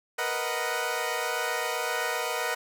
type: chord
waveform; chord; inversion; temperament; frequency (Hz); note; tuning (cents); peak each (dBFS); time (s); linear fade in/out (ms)
15% pulse; B major seventh; third; equal; 466.2 / 493.9 / 622.3 / 740; A#4 / B4 / D#5 / F#5; 0 / 0 / 0 / 0; -27; 0.18-2.55; 10
effects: none